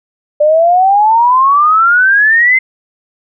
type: exponential sweep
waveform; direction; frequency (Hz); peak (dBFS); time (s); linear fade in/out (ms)
sine; up; 587.3 to 2093; -5; 0.4-2.59; 10
effects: none